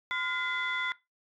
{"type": "tone cluster", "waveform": "sine", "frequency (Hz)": [1023, 1418, 2036, 3463], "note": ["C6", "F6", "C7", "A7"], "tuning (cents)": [-39, 26, -48, -28], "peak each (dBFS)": [-37, -34, -31, -38], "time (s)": [0.11, 0.92], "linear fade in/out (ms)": 0, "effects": ["noise-tail reverb RT60 0.2 s tail -18 dB re dry", "tanh soft clip ceiling -21 dBFS"]}